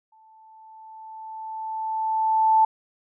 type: tone with exponential growth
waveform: sine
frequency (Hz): 880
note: A5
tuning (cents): 0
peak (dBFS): -13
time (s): 0.12-2.65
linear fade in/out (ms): 5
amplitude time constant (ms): 550
effects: none